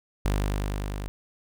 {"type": "tone with level ramp", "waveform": "sawtooth", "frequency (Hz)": 50, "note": "G1", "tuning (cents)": 35, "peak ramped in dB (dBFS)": [-18, -28], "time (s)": [0.25, 1.08], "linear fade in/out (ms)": 0, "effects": []}